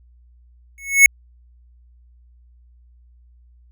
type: tone with exponential growth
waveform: square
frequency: 2200 Hz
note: C#7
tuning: 14 cents flat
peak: -3 dBFS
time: 0.78-1.06 s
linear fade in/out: 1 ms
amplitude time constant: 60 ms
effects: added 60 Hz sine -48 dBFS peak until 3.71 s